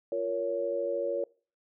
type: chord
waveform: sine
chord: Bb minor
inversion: second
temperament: just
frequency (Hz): 349.6 / 466.2 / 559.4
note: F4 / Bb4 / Db5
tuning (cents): +2 / 0 / +16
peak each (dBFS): -36 / -33 / -30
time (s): 0.12-1.24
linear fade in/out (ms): 2
effects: noise-tail reverb RT60 0.4 s tail -23 dB re dry